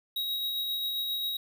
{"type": "tone with tremolo", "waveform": "square", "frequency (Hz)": 3814, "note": "A#7", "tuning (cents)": 39, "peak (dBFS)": -29, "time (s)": [0.16, 1.37], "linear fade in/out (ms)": 5, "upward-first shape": "sine", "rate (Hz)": 7.5, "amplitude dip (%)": 25, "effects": []}